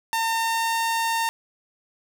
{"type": "tone with pitch glide", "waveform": "sawtooth", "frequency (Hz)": [907, 912.3], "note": ["A#5", "A#5"], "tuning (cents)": [-48, -38], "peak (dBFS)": -18, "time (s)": [0.13, 1.29], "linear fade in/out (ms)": 0, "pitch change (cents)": 10, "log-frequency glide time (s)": [0.23, 0.76], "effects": []}